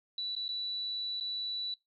sine tone with dropouts, 3951 Hz, B7, in tune, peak -33 dBFS, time 0.18-1.74 s, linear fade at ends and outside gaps 2 ms, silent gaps 0.352-0.364 / 0.481-0.489 / 1.2-1.208 s, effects noise-tail reverb RT60 0.2 s tail -21 dB re dry

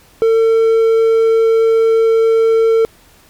triangle tone, 450.8 Hz, A4, 42 cents sharp, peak -6 dBFS, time 0.22-2.85 s, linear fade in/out 0 ms, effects pink hiss -47 dBFS RMS until 3.29 s + MP3 96 kbps

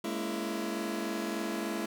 sawtooth chord, A# half-diminished seventh, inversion third, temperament just, 209.8 / 233.1 / 279.7 / 335.6 Hz, G#3 / A#3 / C#4 / E4, +18 / 0 / +16 / +31 cents, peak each -33 / -36 / -37 / -32 dBFS, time 0.04-1.86 s, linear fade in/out 5 ms, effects none

